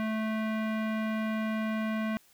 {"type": "tone with low-pass filter", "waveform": "square", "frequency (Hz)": 218.7, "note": "A3", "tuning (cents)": -10, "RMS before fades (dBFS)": -31, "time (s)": [0, 2.17], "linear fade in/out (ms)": 0, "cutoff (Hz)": 2200, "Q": 1.6, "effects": ["white hiss -62 dBFS RMS until 2.33 s"]}